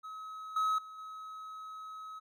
triangle tone with level steps, 1280 Hz, D#6, 49 cents sharp, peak -40 / -26 / -44 / -41 dBFS, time 0.03-2.2 s, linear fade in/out 20 ms, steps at 0.56 / 0.78 / 0.98 s, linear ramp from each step 5 ms, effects none

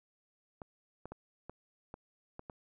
clicks, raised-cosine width 1 ms, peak -30 dBFS, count 7, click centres 0.618 / 1.056 / 1.12 / 1.496 / 1.941 / 2.394 / 2.498 s, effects none

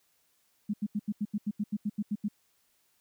sine tone bursts, 208.2 Hz, G#3, 5 cents sharp, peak -27 dBFS, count 13, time 0.69-2.285 s, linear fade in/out 10 ms, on 47 ms, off 82 ms, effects white hiss -71 dBFS RMS until 3 s

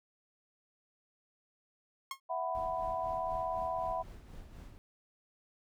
sawtooth tone with exponential decay, 1078 Hz, C#6, 49 cents flat, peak -30 dBFS, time 2.11-2.2 s, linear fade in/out 2 ms, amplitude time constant 18 ms
sine chord, E suspended second, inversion none, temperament equal with one note detuned, 659.3 / 740 / 993.5 Hz, E5 / F#5 / B5, 0 / 0 / +10 cents, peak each -37 dBFS, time 2.29-4.03 s, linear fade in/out 20 ms
brown noise with tremolo, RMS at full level -47 dBFS, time 2.55-4.78 s, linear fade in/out 0 ms, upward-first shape sine, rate 4 Hz, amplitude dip 50%
effects none

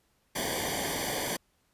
pink noise with comb filter, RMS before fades -32 dBFS, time 0.35-1.37 s, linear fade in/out 10 ms, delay 0.75 ms, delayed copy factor -0.9, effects pink hiss -71 dBFS RMS until 1.73 s + resampled to 32000 Hz

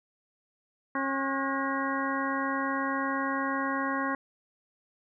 harmonic tone with a mistuned harmonic, 271.8 Hz, C#4, 34 cents flat, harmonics 1 / 2 / 3 / 4 / 5 / 6 / 7, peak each -32 / -37 / -38 / -32 / -38 / -37 / -37 dBFS, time 0.95-4.15 s, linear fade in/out 2 ms, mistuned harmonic 5, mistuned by +100 cents, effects none

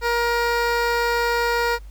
15% pulse tone with notch filter, 472.8 Hz, A#4, 24 cents sharp, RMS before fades -21 dBFS, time 0.01-1.79 s, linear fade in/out 50 ms, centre 9800 Hz, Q 0.66, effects added 50 Hz sine -36 dBFS peak until 1.9 s + pink hiss -57 dBFS RMS until 1.9 s

